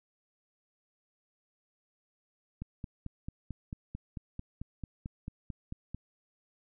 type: click train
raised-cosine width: 5 ms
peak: -26 dBFS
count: 16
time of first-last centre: 2.62-5.946 s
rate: 4.51 Hz
effects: none